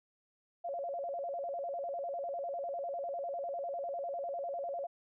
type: tone with vibrato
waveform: sine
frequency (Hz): 620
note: D#5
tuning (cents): -6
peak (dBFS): -35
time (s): 0.64-4.87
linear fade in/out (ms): 10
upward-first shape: square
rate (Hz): 10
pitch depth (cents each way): 190
effects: none